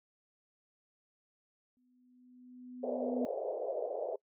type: tone with exponential growth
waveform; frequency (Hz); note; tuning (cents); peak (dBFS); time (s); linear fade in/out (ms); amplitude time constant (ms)
sine; 249.8; B3; +20; -31; 1.77-3.25; 0; 320
type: band-pass noise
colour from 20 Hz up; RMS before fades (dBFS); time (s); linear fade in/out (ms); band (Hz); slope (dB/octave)
pink; -37; 2.83-4.16; 5; 450 to 650; 48
effects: noise-tail reverb RT60 0.1 s tail -24 dB re dry